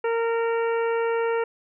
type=harmonic tone; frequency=460.6 Hz; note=A#4; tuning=21 cents flat; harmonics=1 / 2 / 3 / 4 / 5 / 6; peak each=-22 / -30 / -33 / -37 / -39 / -42 dBFS; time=0.04-1.44 s; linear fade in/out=5 ms; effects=none